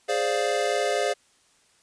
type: chord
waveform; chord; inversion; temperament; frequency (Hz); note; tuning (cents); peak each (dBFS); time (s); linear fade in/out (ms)
square; D half-diminished seventh; second; equal; 415.3 / 523.3 / 587.3 / 698.5; Ab4 / C5 / D5 / F5; 0 / 0 / 0 / 0; -29; 0.08-1.14; 20
effects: white hiss -62 dBFS RMS until 1.82 s + resampled to 22050 Hz